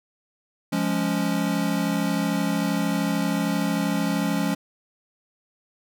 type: chord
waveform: square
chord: Db major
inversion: first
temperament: equal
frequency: 174.61 / 207.7 / 277.2 Hz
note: F3 / Ab3 / Db4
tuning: 0 / 0 / 0 cents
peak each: -27 dBFS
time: 0.72-4.55 s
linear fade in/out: 10 ms
effects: none